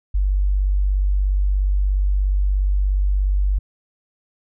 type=tone; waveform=sine; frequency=48.47 Hz; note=G1; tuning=19 cents flat; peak=-15 dBFS; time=0.14-3.59 s; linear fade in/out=10 ms; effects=none